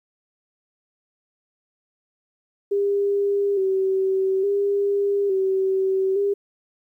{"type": "tone with vibrato", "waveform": "sine", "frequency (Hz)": 392, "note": "G4", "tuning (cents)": 0, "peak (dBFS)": -18, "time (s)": [2.71, 6.34], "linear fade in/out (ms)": 10, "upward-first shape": "square", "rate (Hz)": 0.58, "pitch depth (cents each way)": 43, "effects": ["10-bit"]}